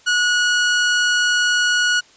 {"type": "tone", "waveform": "sawtooth", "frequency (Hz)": 1458, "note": "F#6", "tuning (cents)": -26, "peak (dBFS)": -11, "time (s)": [0.06, 2.01], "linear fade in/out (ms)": 20, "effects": ["white hiss -50 dBFS RMS until 2.16 s", "resampled to 16000 Hz"]}